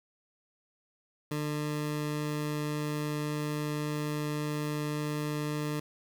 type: tone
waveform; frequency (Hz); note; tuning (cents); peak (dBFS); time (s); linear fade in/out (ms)
20% pulse; 149.7; D3; +33; -26; 1.31-5.8; 5
effects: 10-bit